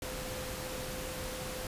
sine tone in noise, 513 Hz, C5, 34 cents flat, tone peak -43 dBFS, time 0.02-1.67 s, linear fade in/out 2 ms, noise pink, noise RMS -40 dBFS, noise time 0.02-1.67 s, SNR -6 dB, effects resampled to 32000 Hz

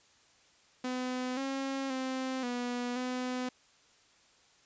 sawtooth tone with pitch steps, 253.1 / 270.6 / 260.9 / 244.3 / 252.2 Hz, B3 / C#4 / C4 / B3 / B3, +43 / -42 / -5 / -19 / +36 cents, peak -29 dBFS, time 0.84-3.49 s, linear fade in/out 5 ms, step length 530 ms, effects white hiss -64 dBFS RMS until 4.65 s + resampled to 16000 Hz

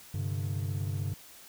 triangle chord, G suspended fourth, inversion none, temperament equal, 98 / 130.81 / 146.83 Hz, G2 / C3 / D3, 0 / 0 / 0 cents, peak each -30 / -35 / -35 dBFS, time 0.14-1.14 s, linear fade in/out 5 ms, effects white hiss -52 dBFS RMS until 1.48 s

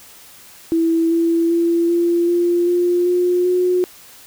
sine tone with pitch steps, 329.6 / 334 / 338.5 / 343 / 347.6 / 352.2 / 356.9 / 361.7 Hz, E4 / E4 / E4 / F4 / F4 / F4 / F4 / F#4, 0 / +23 / +46 / -31 / -8 / +15 / +38 / -39 cents, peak -13 dBFS, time 0.72-3.84 s, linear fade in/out 0 ms, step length 390 ms, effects white hiss -43 dBFS RMS until 4.26 s

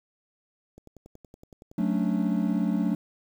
click train, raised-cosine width 2 ms, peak -34 dBFS, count 12, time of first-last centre 0.78-1.808 s, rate 10.7 Hz
triangle chord, D major seventh, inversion first, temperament equal, 185 / 220 / 277.2 / 293.7 Hz, F#3 / A3 / C#4 / D4, 0 / 0 / 0 / 0 cents, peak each -25 / -25 / -30 / -29 dBFS, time 1.78-2.95 s, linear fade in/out 5 ms
effects 9-bit

